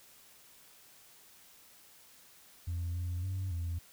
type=tone with pitch steps; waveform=sine; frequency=86.1 / 88 / 94.4 / 84.9 Hz; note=F2 / F2 / F#2 / F2; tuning=-24 / +14 / +35 / -48 cents; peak=-31 dBFS; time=2.67-3.79 s; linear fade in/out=10 ms; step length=280 ms; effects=tanh soft clip ceiling -31 dBFS + white hiss -59 dBFS RMS until 3.92 s